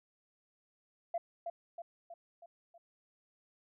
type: tone with echo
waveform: sine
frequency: 681 Hz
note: F5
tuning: 44 cents flat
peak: -31 dBFS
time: 1.14-1.18 s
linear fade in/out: 5 ms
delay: 320 ms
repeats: 5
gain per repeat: -5 dB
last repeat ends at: 2.78 s
effects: tanh soft clip ceiling -27 dBFS